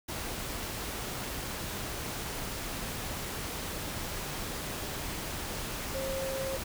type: tone in noise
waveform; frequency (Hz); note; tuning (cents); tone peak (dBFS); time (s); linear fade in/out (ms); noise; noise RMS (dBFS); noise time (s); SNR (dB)
sine; 535; C5; +38; -33; 5.94-6.57; 10; pink; -37; 0.08-6.64; +1
effects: none